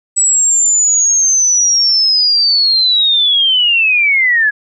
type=linear sweep; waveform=sine; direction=down; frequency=7902 to 1661.2 Hz; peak=-8 dBFS; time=0.16-4.51 s; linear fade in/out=20 ms; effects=none